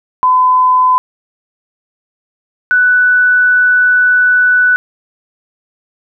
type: tone pair in turn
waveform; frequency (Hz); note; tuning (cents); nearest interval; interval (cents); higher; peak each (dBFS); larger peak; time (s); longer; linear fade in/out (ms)
sine; 1013 / 1487.9; B5 / F#6; +44 / +9; perfect fifth; 665; second; -6; neither; 0.23-0.98 / 2.71-4.76; second; 0
effects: none